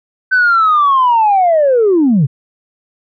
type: linear sweep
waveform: sine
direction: down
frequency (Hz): 1536 to 121.2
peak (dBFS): -6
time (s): 0.31-2.27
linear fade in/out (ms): 20
effects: tanh soft clip ceiling -4 dBFS